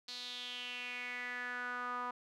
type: tone with band-pass filter sweep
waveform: sawtooth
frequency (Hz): 246.5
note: B3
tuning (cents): -3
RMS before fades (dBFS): -42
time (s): 0.08-2.11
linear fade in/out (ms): 5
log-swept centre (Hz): 4300 to 1100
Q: 5.2
effects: none